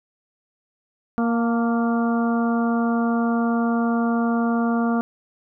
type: harmonic tone with a mistuned harmonic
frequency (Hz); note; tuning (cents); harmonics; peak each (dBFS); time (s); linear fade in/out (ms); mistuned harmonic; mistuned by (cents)
233.1; A#3; 0; 1 / 2 / 3 / 4 / 5 / 6; -19 / -29 / -28 / -35 / -31 / -33; 1.18-5.01; 0; 4; -43
effects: none